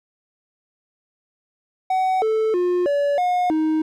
triangle tone with pitch steps, 751 / 439 / 356.9 / 572 / 720 / 313.5 Hz, F#5 / A4 / F4 / D5 / F#5 / D#4, +26 / -4 / +38 / -46 / -47 / +13 cents, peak -15 dBFS, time 1.9-3.82 s, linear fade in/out 5 ms, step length 320 ms, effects none

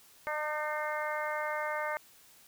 harmonic tone with a mistuned harmonic, 302.6 Hz, D#4, 48 cents flat, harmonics 2 / 3 / 4 / 5 / 6 / 7, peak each -36 / -38 / -39 / -40 / -41 / -41 dBFS, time 0.27-1.97 s, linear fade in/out 0 ms, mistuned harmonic 5, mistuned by +20 cents, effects white hiss -59 dBFS RMS until 2.47 s

